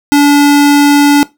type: tone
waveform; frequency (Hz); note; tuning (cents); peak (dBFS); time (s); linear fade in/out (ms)
square; 288; D4; -34; -4; 0.12-1.23; 0
effects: noise-tail reverb RT60 0.2 s tail -19 dB re dry